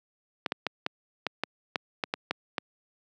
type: clicks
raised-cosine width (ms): 0.3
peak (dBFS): -11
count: 11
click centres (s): 0.462 / 0.521 / 0.667 / 0.864 / 1.267 / 1.436 / 1.758 / 2.038 / 2.139 / 2.31 / 2.582
effects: high-pass 200 Hz 12 dB/octave